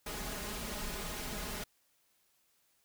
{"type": "noise with comb filter", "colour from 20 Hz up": "pink", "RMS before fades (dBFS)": -40, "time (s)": [0.06, 1.64], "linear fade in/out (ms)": 5, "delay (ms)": 4.8, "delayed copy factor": 0.65, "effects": ["white hiss -73 dBFS RMS until 2.84 s"]}